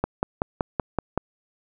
click train, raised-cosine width 1 ms, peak -8 dBFS, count 7, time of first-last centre 0.04-1.176 s, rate 5.28 Hz, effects none

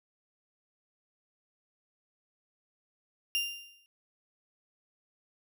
35% pulse tone with exponential decay, 2794 Hz, F7, in tune, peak -24 dBFS, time 3.35-3.86 s, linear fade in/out 0 ms, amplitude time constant 110 ms, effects none

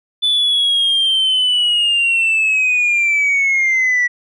sine linear sweep, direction down, 3500 to 1941 Hz, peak -10 dBFS, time 0.22-4.08 s, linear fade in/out 20 ms, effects tanh soft clip ceiling -10 dBFS

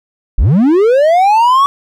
triangle linear sweep, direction up, 30.87 to 1138 Hz, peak -4 dBFS, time 0.38-1.66 s, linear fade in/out 0 ms, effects none

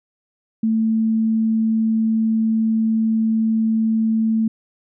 sine tone, 222.2 Hz, A3, 17 cents sharp, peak -15 dBFS, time 0.63-4.48 s, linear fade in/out 5 ms, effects none

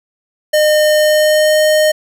square tone with pitch glide, 609 to 615.4 Hz, D#5 to D#5, -37 to -19 cents, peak -9 dBFS, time 0.53-1.92 s, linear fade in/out 10 ms, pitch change +18 cents, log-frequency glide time 0.96-1.6 s, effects none

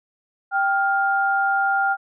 sine tone pair together, 785 / 1405.6 Hz, G5 / F6, +2 / +11 cents, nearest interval minor seventh, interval 1009 cents, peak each -20 dBFS, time 0.51-1.97 s, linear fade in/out 50 ms, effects none

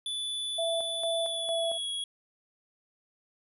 square tone with pitch glide, 3474 to 3329 Hz, A7 to G#7, -23 to +3 cents, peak -32 dBFS, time 0.06-2.04 s, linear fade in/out 2 ms, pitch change -74 cents, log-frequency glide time 1.2-1.9 s
sine tone with tremolo, 667 Hz, E5, 20 cents sharp, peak -28 dBFS, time 0.58-1.78 s, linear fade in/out 10 ms, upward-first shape square, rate 2.2 Hz, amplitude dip 65%
effects resampled to 32000 Hz

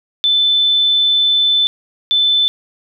sine tone pair in turn, 3520 / 3520 Hz, A7 / A7, 0 / 0 cents, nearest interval unison, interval 0 cents, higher neither, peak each -10 dBFS, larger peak neither, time 0.24-1.67 / 2.11-2.48 s, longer first, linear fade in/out 0 ms, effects none

